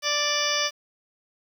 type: harmonic tone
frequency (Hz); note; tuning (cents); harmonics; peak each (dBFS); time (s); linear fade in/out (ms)
587.3; D5; 0; 1 / 2 / 3 / 4 / 5 / 6 / 8 / 9 / 10; -31 / -31 / -31 / -31 / -31 / -31 / -31 / -31 / -31; 0.02-0.71; 50
effects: 8-bit